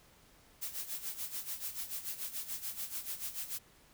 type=noise with tremolo; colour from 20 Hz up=blue; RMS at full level=-38 dBFS; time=0.61-3.59 s; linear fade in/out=20 ms; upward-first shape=sine; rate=6.9 Hz; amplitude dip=75%; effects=pink hiss -63 dBFS RMS until 3.93 s